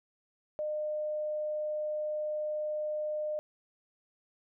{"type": "tone", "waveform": "sine", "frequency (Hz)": 607, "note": "D#5", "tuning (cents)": -43, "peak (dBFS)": -31, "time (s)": [0.59, 3.39], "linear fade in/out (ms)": 0, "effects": []}